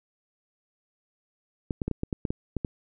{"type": "clicks", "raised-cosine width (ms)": 3, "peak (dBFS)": -15, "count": 10, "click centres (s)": [1.708, 1.818, 1.88, 1.913, 2.034, 2.128, 2.252, 2.305, 2.567, 2.648], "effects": []}